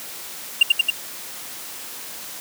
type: tone with echo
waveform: triangle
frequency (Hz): 2794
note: F7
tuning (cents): 0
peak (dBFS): -6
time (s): 0.61-0.63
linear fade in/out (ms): 5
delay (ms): 91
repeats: 3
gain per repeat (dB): -2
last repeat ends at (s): 0.903
effects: white hiss -35 dBFS RMS until 2.4 s + high-pass 150 Hz 12 dB/octave